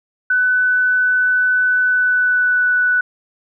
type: tone with pitch glide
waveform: sine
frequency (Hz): 1499 to 1484.4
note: F#6 to F#6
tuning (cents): +22 to +5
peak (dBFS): -12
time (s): 0.3-3.01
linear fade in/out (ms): 5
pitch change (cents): -17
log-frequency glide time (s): 1.82-2.7
effects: none